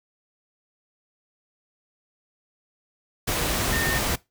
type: tone in noise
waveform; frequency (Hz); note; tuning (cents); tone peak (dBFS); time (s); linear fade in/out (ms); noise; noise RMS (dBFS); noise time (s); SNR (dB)
sine; 1823; A#6; -39; -26; 3.72-3.99; 10; pink; -25; 3.27-4.16; -4
effects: noise-tail reverb RT60 0.2 s tail -20 dB re dry